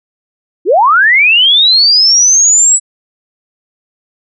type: linear sweep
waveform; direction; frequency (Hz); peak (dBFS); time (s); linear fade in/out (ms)
sine; up; 300 to 7902; -4; 0.65-2.8; 50
effects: none